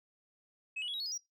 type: tone with pitch steps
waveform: sine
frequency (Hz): 2570 / 2935 / 3352 / 3828 / 4372 / 4994 / 5703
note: E7 / F#7 / G#7 / A#7 / C#8 / D#8 / F8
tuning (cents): -45 / -15 / +15 / +45 / -25 / +6 / +35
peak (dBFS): -34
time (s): 0.76-1.18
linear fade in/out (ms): 10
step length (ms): 60
effects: noise-tail reverb RT60 0.2 s tail -20 dB re dry + tanh soft clip ceiling -33 dBFS